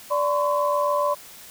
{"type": "tone cluster", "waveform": "sine", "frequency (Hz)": [584, 1022, 1109], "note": ["D5", "C6", "C#6"], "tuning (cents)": [-10, -41, 0], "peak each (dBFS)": [-22, -23, -29], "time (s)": [0.1, 1.15], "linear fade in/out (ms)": 20, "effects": ["white hiss -44 dBFS RMS until 1.5 s"]}